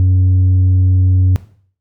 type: tone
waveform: sine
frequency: 92.5 Hz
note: F#2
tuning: in tune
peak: -5 dBFS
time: 0-1.36 s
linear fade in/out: 0 ms
effects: noise-tail reverb RT60 0.5 s tail -18 dB re dry + tanh soft clip ceiling -7 dBFS